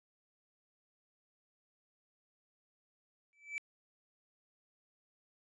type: tone with exponential growth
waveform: triangle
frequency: 2313 Hz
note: D7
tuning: 27 cents flat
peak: -32 dBFS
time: 3.33-3.58 s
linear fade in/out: 0 ms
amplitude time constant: 53 ms
effects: resampled to 22050 Hz